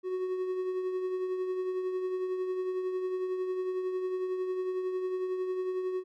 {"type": "tone with tremolo", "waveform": "triangle", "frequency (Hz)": 370, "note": "F#4", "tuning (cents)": 0, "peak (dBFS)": -26, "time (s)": [0.03, 6.04], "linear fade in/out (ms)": 50, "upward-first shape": "triangle", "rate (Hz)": 11, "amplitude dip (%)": 45, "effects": []}